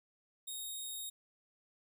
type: tone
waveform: 10% pulse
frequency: 3729 Hz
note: A#7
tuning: in tune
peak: -33 dBFS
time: 0.47-1.1 s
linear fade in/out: 10 ms
effects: none